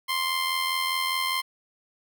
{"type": "tone with amplitude modulation", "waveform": "15% pulse", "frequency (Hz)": 1050, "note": "C6", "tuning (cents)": 6, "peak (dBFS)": -16, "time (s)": [0.08, 1.42], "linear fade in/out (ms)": 20, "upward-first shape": "sine", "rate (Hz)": 84.9, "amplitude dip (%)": 45, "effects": []}